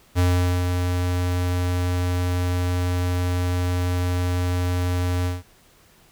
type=tone with ADSR envelope; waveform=square; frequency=89.4 Hz; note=F2; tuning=41 cents sharp; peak=-16 dBFS; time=0.15-5.43 s; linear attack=38 ms; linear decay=440 ms; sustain=-5 dB; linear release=170 ms; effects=pink hiss -55 dBFS RMS until 6.11 s